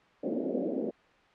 pink band-pass noise, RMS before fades -32 dBFS, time 0.23-0.91 s, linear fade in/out 10 ms, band 210 to 590 Hz, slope 48 dB/octave, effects white hiss -60 dBFS RMS until 1.34 s + low-pass 2000 Hz 12 dB/octave

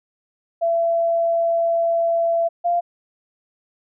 sine tone pair in turn, 672 / 694.1 Hz, E5 / F5, +33 / -11 cents, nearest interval minor second, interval 56 cents, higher second, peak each -16 dBFS, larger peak neither, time 0.61-2.49 / 2.64-2.81 s, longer first, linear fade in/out 20 ms, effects none

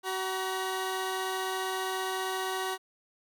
15% pulse tone pair together, 377 / 950 Hz, F#4 / A#5, +32 / +33 cents, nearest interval octave + major third, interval 1601 cents, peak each -25 / -31 dBFS, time 0.03-2.78 s, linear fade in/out 50 ms, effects none

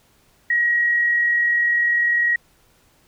sine tone with amplitude modulation, 1900 Hz, A#6, 33 cents sharp, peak -14 dBFS, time 0.5-2.36 s, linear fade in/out 5 ms, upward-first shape sine, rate 40.1 Hz, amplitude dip 30%, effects pink hiss -58 dBFS RMS until 3.07 s

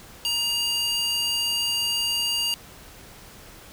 square tone with high-pass filter, 943 Hz, A#5, 20 cents sharp, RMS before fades -25 dBFS, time 0.25-2.54 s, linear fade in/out 0 ms, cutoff 3500 Hz, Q 6.1, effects pink hiss -46 dBFS RMS until 3.72 s

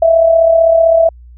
sine tone with amplitude modulation, 659.3 Hz, E5, in tune, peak -3 dBFS, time 0.02-1.09 s, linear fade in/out 5 ms, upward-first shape sine, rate 35.7 Hz, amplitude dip 55%, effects added 60 Hz sine -34 dBFS peak until 1.37 s

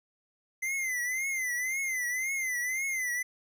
square tone with vibrato, 2051 Hz, C7, 35 cents flat, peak -30 dBFS, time 0.62-3.23 s, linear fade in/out 10 ms, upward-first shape triangle, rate 1.9 Hz, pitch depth 120 cents each way, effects none

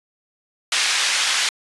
pink band-pass noise, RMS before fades -20 dBFS, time 0.72-1.49 s, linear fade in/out 2 ms, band 1900 to 6600 Hz, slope 12 dB/octave, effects resampled to 24000 Hz

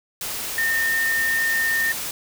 sine tone in noise, 1821 Hz, A#6, 41 cents flat, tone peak -19 dBFS, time 0.58-1.92 s, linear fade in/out 2 ms, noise white, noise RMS -29 dBFS, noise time 0.21-2.11 s, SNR +7 dB, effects none

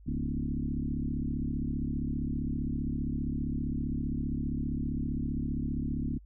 sine tone with frequency modulation, 148 Hz, D3, 14 cents sharp, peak -29 dBFS, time 0.06-6.19 s, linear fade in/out 20 ms, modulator 35.2 Hz, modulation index 3.9, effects added 50 Hz sine -50 dBFS peak until 6.25 s

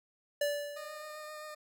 square tone with exponential decay, 581 Hz, D5, 19 cents flat, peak -28 dBFS, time 0.41-1.29 s, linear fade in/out 5 ms, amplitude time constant 190 ms
20% pulse tone with vibrato, 610 Hz, D#5, 34 cents flat, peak -38 dBFS, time 0.76-1.55 s, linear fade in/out 10 ms, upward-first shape triangle, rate 7.6 Hz, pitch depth 16 cents each way
effects none

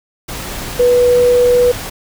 sine tone in noise, 490 Hz, B4, 14 cents flat, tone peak -7 dBFS, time 0.79-1.72 s, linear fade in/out 10 ms, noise pink, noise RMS -25 dBFS, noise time 0.28-1.9 s, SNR +15 dB, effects none

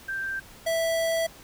sine / square tone pair in turn, 1572 / 658.1 Hz, G6 / E5, +4 / -3 cents, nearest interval octave + minor third, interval 1507 cents, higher first, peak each -28 / -24 dBFS, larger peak second, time 0.08-0.4 / 0.66-1.27 s, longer second, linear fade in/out 10 ms, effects pink hiss -49 dBFS RMS until 1.43 s

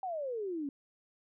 sine exponential sweep, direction down, 780 to 270.2 Hz, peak -34 dBFS, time 0.03-0.69 s, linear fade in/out 2 ms, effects none

